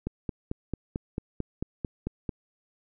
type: click train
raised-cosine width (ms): 3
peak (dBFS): -17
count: 11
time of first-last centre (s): 0.07-2.292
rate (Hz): 4.5
effects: none